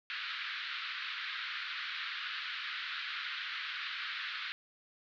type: band-pass noise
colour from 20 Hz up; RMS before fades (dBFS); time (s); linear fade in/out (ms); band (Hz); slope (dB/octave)
pink; -40; 0.1-4.52; 0; 1300 to 4200; 48
effects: none